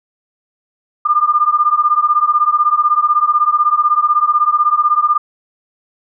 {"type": "beating tone pair", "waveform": "sine", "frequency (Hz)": [1197, 1213], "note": ["D6", "D#6"], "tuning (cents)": [33, -44], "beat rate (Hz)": 16, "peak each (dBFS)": -13, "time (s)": [1.05, 5.18], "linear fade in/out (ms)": 10, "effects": []}